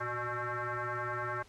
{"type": "tone with frequency modulation", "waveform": "sine", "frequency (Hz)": 116.54, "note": "A#2", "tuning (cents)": 0, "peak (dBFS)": -33, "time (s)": [0, 1.43], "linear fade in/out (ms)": 10, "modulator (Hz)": 243, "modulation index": 6.8, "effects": ["pink hiss -60 dBFS RMS until 1.48 s", "low-pass 8000 Hz 12 dB/octave"]}